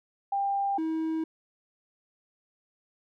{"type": "tone pair in turn", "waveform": ["sine", "triangle"], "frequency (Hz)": [795, 320.3], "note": ["G5", "E4"], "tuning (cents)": [24, -50], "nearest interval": "octave + major third", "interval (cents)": 1574, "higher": "first", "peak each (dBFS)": -25, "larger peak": "neither", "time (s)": [[0.32, 0.78], [0.78, 1.24]], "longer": "neither", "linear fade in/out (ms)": 5, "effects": []}